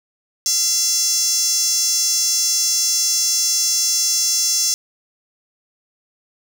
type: tone with high-pass filter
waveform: sawtooth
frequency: 682 Hz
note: F5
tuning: 41 cents flat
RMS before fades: -18 dBFS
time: 0.46-4.74 s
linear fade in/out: 0 ms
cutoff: 5900 Hz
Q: 6.8
effects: none